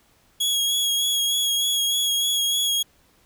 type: tone with vibrato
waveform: sawtooth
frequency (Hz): 3322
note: G#7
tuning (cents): 0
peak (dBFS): -17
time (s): 0.4-2.83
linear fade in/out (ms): 10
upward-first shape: sine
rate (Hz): 3.3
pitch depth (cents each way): 22
effects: pink hiss -60 dBFS RMS until 3.25 s